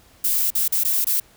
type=noise with dropouts; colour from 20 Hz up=violet; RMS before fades=-20 dBFS; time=0.24-1.2 s; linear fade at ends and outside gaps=5 ms; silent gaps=0.504-0.551 / 0.681-0.722 / 0.836-0.848 / 1.045-1.068 s; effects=pink hiss -53 dBFS RMS until 1.36 s

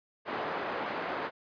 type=band-pass noise; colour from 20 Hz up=pink; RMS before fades=-35 dBFS; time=0.25-1.31 s; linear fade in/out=50 ms; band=420 to 1600 Hz; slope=12 dB/octave; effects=resampled to 11025 Hz

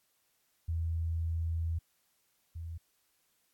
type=tone pair in turn; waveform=sine; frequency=82.41 / 82.94 Hz; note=E2 / E2; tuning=0 / +11 cents; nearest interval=unison; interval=11 cents; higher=second; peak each=-30 / -38 dBFS; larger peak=first; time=0.68-1.79 / 2.55-2.78 s; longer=first; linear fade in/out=10 ms; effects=white hiss -74 dBFS RMS until 3.53 s + AAC 64 kbps

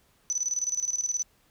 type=tone with tremolo; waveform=sine; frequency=5990 Hz; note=F#8; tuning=20 cents sharp; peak=-24 dBFS; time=0.3-1.23 s; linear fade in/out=0 ms; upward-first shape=square; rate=19 Hz; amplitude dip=75%; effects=pink hiss -65 dBFS RMS until 1.5 s

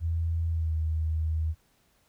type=tone with pitch glide; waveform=sine; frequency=82.7 to 79.33 Hz; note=E2 to D#2; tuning=+6 to +34 cents; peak=-25 dBFS; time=0-1.55 s; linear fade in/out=50 ms; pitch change=-72 cents; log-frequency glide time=0.49-0.74 s; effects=pink hiss -67 dBFS RMS until 2.08 s

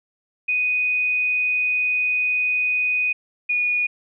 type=tone pair in turn; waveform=sine; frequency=2489 / 2455 Hz; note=D#7 / D#7; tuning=0 / -24 cents; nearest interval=unison; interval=24 cents; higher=first; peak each=-18 / -18 dBFS; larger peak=neither; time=0.48-3.13 / 3.49-3.87 s; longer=first; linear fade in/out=10 ms; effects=none

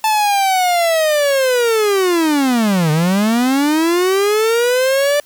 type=linear two-way sweep; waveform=45% pulse; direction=down then up; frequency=880 to 149.2 to 589 Hz; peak=-12 dBFS; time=0.04-5.2 s; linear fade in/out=2 ms; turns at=2.91 s; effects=white hiss -49 dBFS RMS until 5.25 s

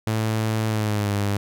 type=tone with pitch glide; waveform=sawtooth; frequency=110 to 101.45 Hz; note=A2 to G#2; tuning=0 to -40 cents; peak=-17 dBFS; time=0.07-1.37 s; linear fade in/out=0 ms; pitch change=-140 cents; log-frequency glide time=0.68-1.13 s; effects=none

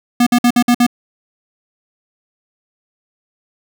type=tone bursts; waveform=square; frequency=242 Hz; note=B3; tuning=35 cents flat; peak=-9 dBFS; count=6; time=0.2-0.866 s; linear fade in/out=5 ms; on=66 ms; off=54 ms; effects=none

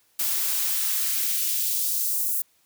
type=noise with high-pass filter sweep; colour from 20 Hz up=blue; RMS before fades=-25 dBFS; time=0.19-2.42 s; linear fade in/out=5 ms; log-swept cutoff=380 to 10000 Hz; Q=0.86; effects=white hiss -64 dBFS RMS until 2.65 s

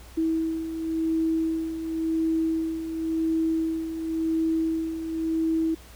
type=beating tone pair; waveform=sine; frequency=322.8 / 323.73 Hz; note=E4 / E4; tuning=-36 / -31 cents; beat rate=0.93 Hz; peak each=-31 / -24 dBFS; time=0.17-5.75 s; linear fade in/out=10 ms; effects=added 60 Hz sine -46 dBFS peak until 5.95 s + pink hiss -50 dBFS RMS until 5.95 s

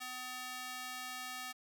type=tone with high-pass filter; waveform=square; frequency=252.9 Hz; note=B3; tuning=41 cents sharp; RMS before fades=-44 dBFS; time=0-1.53 s; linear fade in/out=20 ms; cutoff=1200 Hz; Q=0.72; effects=none

